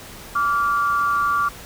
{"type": "tone pair together", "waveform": "sine", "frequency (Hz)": [1158, 1400], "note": ["D6", "F6"], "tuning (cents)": [-25, 4], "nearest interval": "minor third", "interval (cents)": 329, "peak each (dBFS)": [-18, -23], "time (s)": [0.35, 1.49], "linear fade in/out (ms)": 10, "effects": ["pink hiss -39 dBFS RMS until 1.65 s"]}